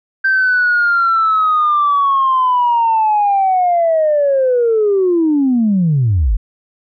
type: linear sweep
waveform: sine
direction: down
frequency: 1568 to 39.83 Hz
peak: -9 dBFS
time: 0.24-6.37 s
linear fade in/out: 10 ms
effects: tanh soft clip ceiling -6 dBFS